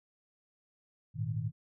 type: chord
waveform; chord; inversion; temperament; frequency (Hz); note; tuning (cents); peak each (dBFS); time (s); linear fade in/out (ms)
sine; Ab suspended second; none; equal with one note detuned; 104.13 / 116.54 / 155.56; Ab2 / Bb2 / Eb3; +5 / 0 / 0; -37 / -35 / -37; 1.14-1.52; 50
effects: none